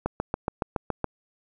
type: click train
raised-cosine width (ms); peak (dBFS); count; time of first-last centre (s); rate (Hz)
1; -11; 8; 0.06-1.043; 7.12
effects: none